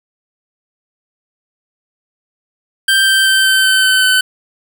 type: tone with pitch steps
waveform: 25% pulse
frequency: 1571 / 1562 / 1553 / 1544 / 1535.1 / 1526.3 / 1517.5 Hz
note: G6 / G6 / G6 / G6 / G6 / G6 / F#6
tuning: +3 / -7 / -17 / -27 / -37 / -47 / +43 cents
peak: -5 dBFS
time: 2.88-4.21 s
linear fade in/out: 5 ms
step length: 190 ms
effects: 7-bit